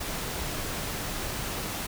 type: noise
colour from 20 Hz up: pink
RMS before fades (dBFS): -33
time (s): 0-1.87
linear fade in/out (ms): 10
effects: none